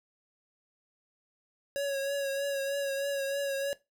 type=tone with vibrato; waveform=square; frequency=555 Hz; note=C#5; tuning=2 cents sharp; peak=-30 dBFS; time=1.76-3.73 s; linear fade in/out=0 ms; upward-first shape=triangle; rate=3.2 Hz; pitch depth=36 cents each way; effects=noise-tail reverb RT60 0.2 s tail -17 dB re dry